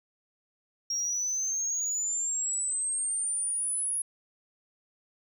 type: exponential sweep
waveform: sine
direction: up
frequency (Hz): 5588 to 10548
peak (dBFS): -26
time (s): 0.9-4.02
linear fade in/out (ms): 5
effects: tanh soft clip ceiling -25 dBFS